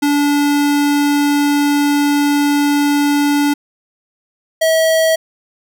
square tone pair in turn, 288.9 / 644.5 Hz, D4 / E5, -28 / -39 cents, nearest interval octave + major second, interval 1389 cents, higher second, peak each -12 / -11 dBFS, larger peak second, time 0.02-3.54 / 4.61-5.16 s, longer first, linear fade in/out 10 ms, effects none

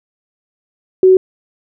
sine tone, 374.4 Hz, F#4, 20 cents sharp, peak -4 dBFS, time 1.03-1.17 s, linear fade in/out 2 ms, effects none

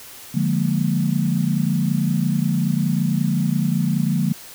sine chord, Bb dominant seventh, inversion first, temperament equal with one note detuned, 146.83 / 176.03 / 207.7 / 233.1 Hz, D3 / F3 / Ab3 / Bb3, 0 / +14 / 0 / 0 cents, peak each -22 / -21 / -24 / -24 dBFS, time 0.34-4.33 s, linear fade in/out 10 ms, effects white hiss -40 dBFS RMS until 4.54 s

